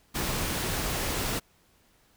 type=noise; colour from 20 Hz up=pink; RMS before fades=-30 dBFS; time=0.14-1.4 s; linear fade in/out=20 ms; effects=pink hiss -64 dBFS RMS until 2.16 s